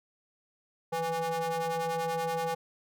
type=ring-modulated tone; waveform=square; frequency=163.7 Hz; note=E3; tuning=12 cents flat; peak=-27 dBFS; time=0.92-2.55 s; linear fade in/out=10 ms; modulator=660 Hz; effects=none